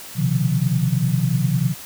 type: tone cluster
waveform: sine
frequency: 124.1 / 134.1 / 153.3 / 176.4 Hz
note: B2 / C3 / D#3 / F3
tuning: +9 / +43 / -25 / +18 cents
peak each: -22 dBFS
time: 0.15-1.75 s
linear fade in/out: 50 ms
effects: white hiss -37 dBFS RMS until 1.85 s